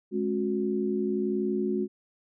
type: tone cluster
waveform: sine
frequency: 210.8 / 272 / 363.6 Hz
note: G#3 / C#4 / F#4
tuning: +26 / -33 / -30 cents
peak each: -29 / -33 / -28 dBFS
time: 0.11-1.88 s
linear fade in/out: 50 ms
effects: none